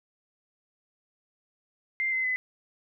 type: tone with pitch steps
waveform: sine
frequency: 2093 / 2056 / 2019 Hz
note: C7 / C7 / B6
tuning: 0 / -31 / +38 cents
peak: -25 dBFS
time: 2-2.36 s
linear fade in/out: 0 ms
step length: 120 ms
effects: none